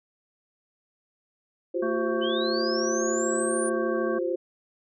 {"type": "chord", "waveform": "sine", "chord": "F suspended second", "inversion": "none", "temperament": "equal with one note detuned", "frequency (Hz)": [349.2, 382.6, 523.3], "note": ["F4", "G4", "C5"], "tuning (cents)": [0, -42, 0], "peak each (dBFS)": [-28, -31, -29], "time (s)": [1.74, 4.36], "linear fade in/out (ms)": 10}
{"type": "harmonic tone", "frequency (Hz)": 224.2, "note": "A3", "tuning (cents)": 33, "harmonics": [1, 3, 5, 7], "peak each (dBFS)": [-32, -37, -35, -36], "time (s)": [1.82, 4.19], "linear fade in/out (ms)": 10}
{"type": "linear sweep", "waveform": "sine", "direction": "up", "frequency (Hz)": [2960, 9397], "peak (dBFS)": -31, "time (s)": [2.21, 3.7], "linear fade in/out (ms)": 20}
{"effects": []}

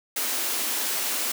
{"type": "high-pass noise", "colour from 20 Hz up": "white", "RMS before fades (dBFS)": -27, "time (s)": [0.16, 1.32], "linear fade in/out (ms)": 5, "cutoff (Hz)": 220, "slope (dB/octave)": 96, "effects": []}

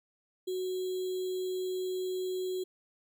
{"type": "tone with sample-and-hold", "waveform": "sine", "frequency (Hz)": 370, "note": "F#4", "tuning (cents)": 0, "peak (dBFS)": -31, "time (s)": [0.47, 2.64], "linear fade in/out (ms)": 10, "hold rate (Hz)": 3675, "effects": []}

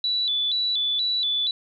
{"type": "tone with vibrato", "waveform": "sine", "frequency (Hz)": 3700, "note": "A#7", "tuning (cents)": -14, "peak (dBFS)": -21, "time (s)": [0.04, 1.51], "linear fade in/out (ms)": 2, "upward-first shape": "square", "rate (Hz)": 2.1, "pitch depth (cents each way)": 110, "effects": []}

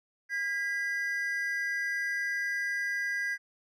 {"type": "tone pair together", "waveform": "triangle", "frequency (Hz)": [1625.7, 1974], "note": ["G#6", "B6"], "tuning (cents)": [-37, -1], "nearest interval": "minor third", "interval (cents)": 336, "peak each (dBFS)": [-30, -31], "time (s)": [0.29, 3.38], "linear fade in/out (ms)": 50, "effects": []}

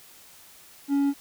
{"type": "tone", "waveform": "triangle", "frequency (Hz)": 280.8, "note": "C#4", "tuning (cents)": 22, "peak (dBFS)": -18, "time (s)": [0.88, 1.14], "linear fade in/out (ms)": 50, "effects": ["white hiss -51 dBFS RMS until 1.2 s"]}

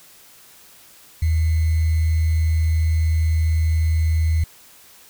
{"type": "tone with sample-and-hold", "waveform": "sine", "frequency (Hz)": 80, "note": "D#2", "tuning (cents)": 49, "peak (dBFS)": -15, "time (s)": [1.22, 4.44], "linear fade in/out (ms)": 5, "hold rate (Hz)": 2100, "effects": ["white hiss -48 dBFS RMS until 5.09 s"]}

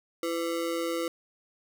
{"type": "ring-modulated tone", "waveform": "square", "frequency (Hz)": 418.9, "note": "G#4", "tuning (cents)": 15, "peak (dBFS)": -26, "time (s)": [0.23, 1.08], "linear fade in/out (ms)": 2, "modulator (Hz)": 83.9, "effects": []}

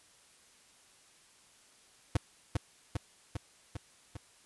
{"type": "tone with echo", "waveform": "square", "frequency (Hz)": 100.1, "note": "G2", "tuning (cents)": 37, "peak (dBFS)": -24, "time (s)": [2.15, 2.17], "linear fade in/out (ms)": 5, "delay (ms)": 400, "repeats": 5, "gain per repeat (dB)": -3, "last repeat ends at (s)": 4.17, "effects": ["white hiss -62 dBFS RMS until 4.45 s", "resampled to 24000 Hz"]}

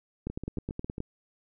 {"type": "two click trains", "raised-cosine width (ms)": 3, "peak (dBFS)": [-23, -20], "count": [6, 8], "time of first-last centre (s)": [[0.3, 0.981], [0.27, 1.004]], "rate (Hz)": [7.34, 9.54], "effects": []}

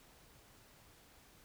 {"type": "silence", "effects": ["pink hiss -63 dBFS RMS until 1.44 s"]}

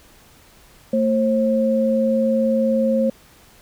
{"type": "tone pair together", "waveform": "sine", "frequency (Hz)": [224.9, 534.9], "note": ["A3", "C5"], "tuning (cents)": [38, 38], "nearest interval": "octave + minor third", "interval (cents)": 1500, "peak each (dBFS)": -18, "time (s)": [0.93, 3.1], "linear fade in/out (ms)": 5, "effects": ["pink hiss -50 dBFS RMS until 3.61 s"]}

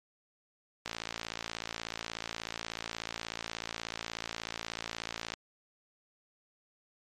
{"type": "click train", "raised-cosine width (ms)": 0.2, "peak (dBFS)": -18, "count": 254, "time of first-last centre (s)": [0.86, 5.338], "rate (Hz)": 56.5, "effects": ["MP3 64 kbps"]}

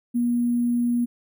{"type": "tone with sample-and-hold", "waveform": "sine", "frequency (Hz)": 240, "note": "B3", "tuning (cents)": -49, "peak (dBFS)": -19, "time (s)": [0.14, 1.06], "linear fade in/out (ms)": 20, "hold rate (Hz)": 11025, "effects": []}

